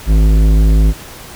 sine tone with tanh clipping, 52.9 Hz, G#1, 33 cents sharp, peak -8 dBFS, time 0.06-0.94 s, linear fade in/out 50 ms, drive 14 dB, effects pink hiss -33 dBFS RMS until 1.35 s

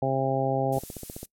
harmonic tone, 133.9 Hz, C3, 40 cents sharp, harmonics 1 / 2 / 3 / 4 / 5 / 6, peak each -29 / -32 / -32 / -29 / -30 / -30 dBFS, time 0.02-0.79 s, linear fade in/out 5 ms
violet noise, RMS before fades -38 dBFS, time 0.72-1.26 s, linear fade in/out 10 ms
click train, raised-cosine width 2 ms, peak -24 dBFS, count 8, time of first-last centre 0.77-1.231 s, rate 15.2 Hz
effects noise-tail reverb RT60 0.1 s tail -22 dB re dry + low-pass 12000 Hz 12 dB/octave

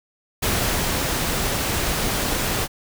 pink noise with ADSR envelope, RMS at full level -21 dBFS, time 0.42-2.68 s, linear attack 12 ms, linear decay 510 ms, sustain -2 dB, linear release 41 ms, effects none

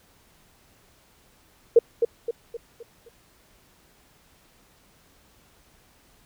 sine tone with echo, 466.2 Hz, A#4, in tune, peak -9 dBFS, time 1.76-1.79 s, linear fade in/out 5 ms, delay 260 ms, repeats 5, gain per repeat -7 dB, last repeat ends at 3.09 s, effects pink hiss -59 dBFS RMS until 6.25 s

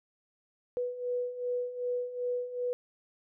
sine beating tone pair, 490.4 / 493 Hz, B4 / B4, -12 / -3 cents, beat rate 2.6 Hz, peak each -37 / -32 dBFS, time 0.77-2.73 s, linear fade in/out 0 ms, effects none

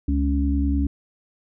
harmonic tone, 70 Hz, C#2, 18 cents sharp, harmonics 1 / 3 / 4, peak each -20 / -30 / -23 dBFS, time 0.08-0.87 s, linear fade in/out 5 ms, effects none

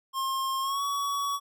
square tone with pitch glide, 1068 to 1127.6 Hz, C6 to C#6, +35 to +29 cents, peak -28 dBFS, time 0.13-1.4 s, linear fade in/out 50 ms, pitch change +94 cents, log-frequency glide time 0.61-0.82 s, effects none

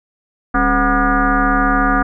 sine tone with frequency modulation, 739 Hz, F#5, 2 cents flat, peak -11 dBFS, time 0.54-2.03 s, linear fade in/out 10 ms, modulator 234 Hz, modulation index 3.5, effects none

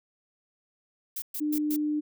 violet noise bursts, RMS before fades -34 dBFS, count 4, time 1.16-1.764 s, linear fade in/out 5 ms, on 61 ms, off 120 ms
sine tone, 300 Hz, D4, 37 cents sharp, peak -25 dBFS, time 1.4-2.01 s, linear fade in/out 20 ms
effects none

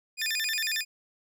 20% pulse tone with vibrato, 2093 Hz, C7, in tune, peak -22 dBFS, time 0.17-0.85 s, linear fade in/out 50 ms, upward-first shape square, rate 11 Hz, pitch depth 280 cents each way, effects none

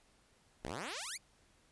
5% pulse exponential sweep, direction up, 49 to 2528 Hz, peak -29 dBFS, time 0.63-1.18 s, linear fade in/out 20 ms, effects pink hiss -69 dBFS RMS until 1.71 s + resampled to 24000 Hz

